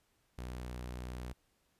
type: tone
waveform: sawtooth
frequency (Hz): 61.6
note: B1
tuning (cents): -4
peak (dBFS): -37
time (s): 0.38-1.33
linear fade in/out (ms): 5
effects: pink hiss -75 dBFS RMS until 1.79 s + resampled to 32000 Hz